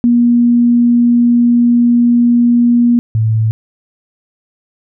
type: tone pair in turn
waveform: sine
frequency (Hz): 239 / 110.54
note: A#3 / A2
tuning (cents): +43 / +8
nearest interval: octave + minor second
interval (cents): 1335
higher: first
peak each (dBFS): -6 / -9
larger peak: first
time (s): 0.04-2.99 / 3.15-3.51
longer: first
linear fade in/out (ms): 0
effects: none